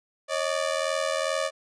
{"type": "ring-modulated tone", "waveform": "sawtooth", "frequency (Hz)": 587.3, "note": "D5", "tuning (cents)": 0, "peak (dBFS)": -18, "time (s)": [0.28, 1.51], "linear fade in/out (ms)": 50, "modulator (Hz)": 41.2, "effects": ["resampled to 22050 Hz"]}